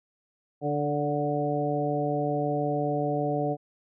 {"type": "harmonic tone with a mistuned harmonic", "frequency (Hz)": 146.83, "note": "D3", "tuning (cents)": 0, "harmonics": [1, 2, 3, 4, 5], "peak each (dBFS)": [-31, -31, -31, -31, -31], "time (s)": [0.61, 3.57], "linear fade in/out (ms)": 50, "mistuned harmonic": 4, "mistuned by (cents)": -16, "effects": []}